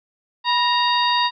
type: harmonic tone with a mistuned harmonic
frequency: 932.3 Hz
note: A#5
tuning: in tune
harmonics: 1 / 2 / 3 / 4 / 5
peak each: -18 / -25 / -27 / -23 / -27 dBFS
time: 0.44-1.31 s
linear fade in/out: 50 ms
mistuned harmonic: 1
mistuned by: +83 cents
effects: none